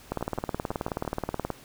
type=two click trains; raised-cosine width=1 ms; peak=-21 / -14 dBFS; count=6 / 27; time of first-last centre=0.21-1.05 / 0.12-1.503 s; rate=5.95 / 18.8 Hz; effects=pink hiss -51 dBFS RMS until 1.64 s